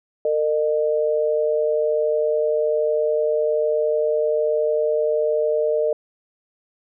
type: tone pair together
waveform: sine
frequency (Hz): 455.3 / 608.6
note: A#4 / D#5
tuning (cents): -41 / -38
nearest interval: perfect fourth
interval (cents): 503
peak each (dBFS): -20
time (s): 0.25-5.93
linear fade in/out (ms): 2
effects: none